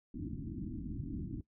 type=low-pass noise; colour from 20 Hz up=white; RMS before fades=-41 dBFS; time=0.14-1.41 s; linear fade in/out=5 ms; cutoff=330 Hz; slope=96 dB/octave; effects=noise-tail reverb RT60 0.1 s tail -17 dB re dry